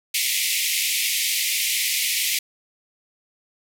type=band-pass noise; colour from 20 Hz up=pink; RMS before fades=-23 dBFS; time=0.14-2.39 s; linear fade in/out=5 ms; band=2000 to 16000 Hz; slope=96 dB/octave; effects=none